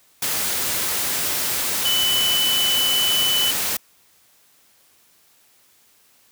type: tone in noise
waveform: sine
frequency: 2996 Hz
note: F#7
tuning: 21 cents sharp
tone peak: -18 dBFS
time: 1.85-3.51 s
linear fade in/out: 5 ms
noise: white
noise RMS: -23 dBFS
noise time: 0.22-3.77 s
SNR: +2 dB
effects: white hiss -57 dBFS RMS until 6.31 s + high-pass 60 Hz 12 dB/octave